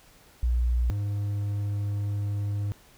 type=tone pair in turn; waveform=sine / triangle; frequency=60.2 / 102.01 Hz; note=B1 / G#2; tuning=-44 / -31 cents; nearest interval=major sixth; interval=913 cents; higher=second; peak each=-21 / -24 dBFS; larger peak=first; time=0.43-0.9 / 0.9-2.72 s; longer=second; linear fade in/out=0 ms; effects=pink hiss -56 dBFS RMS until 2.97 s